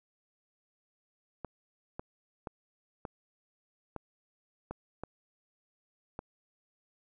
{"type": "clicks", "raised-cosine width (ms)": 1, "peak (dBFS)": -24, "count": 8, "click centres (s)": [1.447, 1.995, 2.472, 3.052, 3.963, 4.71, 5.036, 6.191], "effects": []}